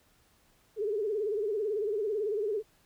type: tone with vibrato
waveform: sine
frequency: 420 Hz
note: G#4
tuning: 19 cents sharp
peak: -28 dBFS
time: 0.76-2.63 s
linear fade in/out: 50 ms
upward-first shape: sine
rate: 18 Hz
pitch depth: 110 cents each way
effects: pink hiss -66 dBFS RMS until 2.85 s